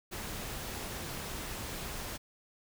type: noise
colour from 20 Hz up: pink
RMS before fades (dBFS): -40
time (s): 0.11-2.18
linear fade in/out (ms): 20
effects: none